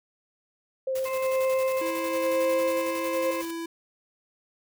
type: tone with vibrato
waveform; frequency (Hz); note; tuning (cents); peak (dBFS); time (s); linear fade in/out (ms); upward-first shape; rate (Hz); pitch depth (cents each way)
sine; 525; C5; +6; -25; 0.87-3.31; 5; sine; 8.9; 10
type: noise with tremolo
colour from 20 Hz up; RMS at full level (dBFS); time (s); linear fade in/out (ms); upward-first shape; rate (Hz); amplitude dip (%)
white; -40; 0.95-3.51; 5; square; 11; 55
type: harmonic tone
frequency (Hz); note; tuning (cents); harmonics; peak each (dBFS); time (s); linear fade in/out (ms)
524; C5; +2; 1 / 2 / 4 / 5; -31 / -34 / -40 / -41; 1.05-3.42; 10
type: tone with pitch glide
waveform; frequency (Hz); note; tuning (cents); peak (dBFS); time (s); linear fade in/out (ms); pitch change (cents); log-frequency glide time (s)
square; 329.6 to 332.5; E4 to E4; 0 to +15; -32; 1.81-3.66; 5; +15; 2.41-3.22
effects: none